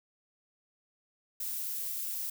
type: noise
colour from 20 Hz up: violet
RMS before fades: -36 dBFS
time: 1.4-2.3 s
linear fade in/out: 5 ms
effects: none